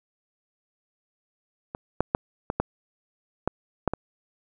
clicks, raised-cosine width 1 ms, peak -19 / -6 / -6 / -12 / -8 / -9 / -7 / -13 dBFS, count 8, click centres 1.749 / 2.006 / 2.149 / 2.501 / 2.6 / 3.476 / 3.877 / 3.936 s, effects none

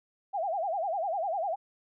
sine tone with vibrato, 723 Hz, F#5, 40 cents flat, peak -28 dBFS, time 0.33-1.56 s, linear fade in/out 20 ms, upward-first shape sine, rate 10 Hz, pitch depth 220 cents each way, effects none

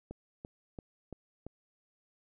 click train, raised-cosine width 2 ms, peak -29 dBFS, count 5, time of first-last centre 0.11-1.466 s, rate 2.95 Hz, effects none

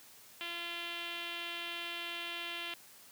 5% pulse tone with low-pass filter, 342.9 Hz, F4, 32 cents flat, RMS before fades -41 dBFS, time 0.41-2.74 s, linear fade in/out 0 ms, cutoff 3100 Hz, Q 3.5, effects white hiss -57 dBFS RMS until 3.11 s + high-pass 80 Hz 12 dB/octave

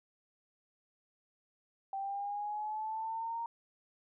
sine linear sweep, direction up, 777 to 932.3 Hz, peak -35 dBFS, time 1.93-3.46 s, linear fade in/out 2 ms, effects none

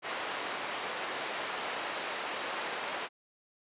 pink band-pass noise, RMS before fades -37 dBFS, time 0.02-3.09 s, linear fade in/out 50 ms, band 550 to 3300 Hz, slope 12 dB/octave, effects resampled to 8000 Hz

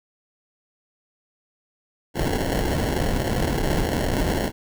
pink noise with sample-and-hold, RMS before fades -23 dBFS, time 2.14-4.52 s, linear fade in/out 50 ms, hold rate 1225 Hz, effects none

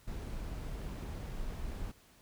brown noise, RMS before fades -40 dBFS, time 0.07-1.92 s, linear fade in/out 10 ms, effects pink hiss -63 dBFS RMS until 2.21 s

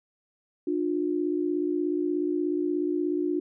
sine tone pair together, 299.7 / 356.4 Hz, D4 / F4, +35 / +35 cents, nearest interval minor third, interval 300 cents, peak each -27 dBFS, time 0.67-3.4 s, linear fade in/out 5 ms, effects none

